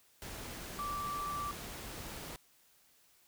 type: tone in noise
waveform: sine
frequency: 1166 Hz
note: D6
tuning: 13 cents flat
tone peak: -36 dBFS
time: 0.79-1.51 s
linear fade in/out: 0 ms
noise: pink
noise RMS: -45 dBFS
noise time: 0.22-2.36 s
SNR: +6 dB
effects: white hiss -67 dBFS RMS until 3.27 s